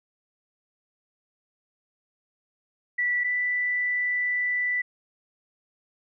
sine tone pair in turn, 1959 / 1978.3 Hz, B6 / B6, -15 / +2 cents, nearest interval unison, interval 17 cents, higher second, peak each -22 / -23 dBFS, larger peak first, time 2.98-3.24 / 3.24-4.82 s, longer second, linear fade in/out 10 ms, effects none

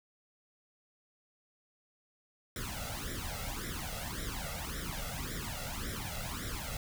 pink noise with flanger, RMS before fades -39 dBFS, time 2.56-6.77 s, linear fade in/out 2 ms, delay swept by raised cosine 0.54 to 1.51 ms, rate 1.8 Hz, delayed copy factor +0.9, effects none

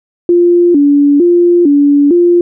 sine tone with vibrato, 316.1 Hz, D#4, 27 cents sharp, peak -4 dBFS, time 0.29-2.41 s, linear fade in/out 2 ms, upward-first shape square, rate 1.1 Hz, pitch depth 170 cents each way, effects none

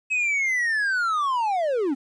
triangle linear sweep, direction down, 2572 to 250.2 Hz, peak -19 dBFS, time 0.1-1.95 s, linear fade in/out 20 ms, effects resampled to 22050 Hz + 10-bit

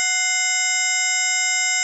harmonic tone with a mistuned harmonic, 740 Hz, F#5, in tune, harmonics 1 / 2 / 3 / 4 / 5 / 7 / 8 / 9 / 10, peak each -33 / -30 / -22 / -31 / -34 / -28 / -31 / -31 / -22 dBFS, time 0-1.83 s, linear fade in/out 0 ms, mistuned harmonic 3, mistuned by -96 cents, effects none

